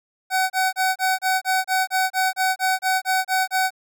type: tone bursts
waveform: 25% pulse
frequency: 754 Hz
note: F#5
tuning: 32 cents sharp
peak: -14 dBFS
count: 15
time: 0.3-3.706 s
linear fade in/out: 50 ms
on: 200 ms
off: 29 ms
effects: none